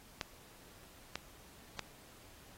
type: clicks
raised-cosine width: 0.2 ms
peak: -18 / -19 / -19 dBFS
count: 3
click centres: 0.212 / 1.156 / 1.793 s
effects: pink hiss -59 dBFS RMS until 2.57 s + AAC 48 kbps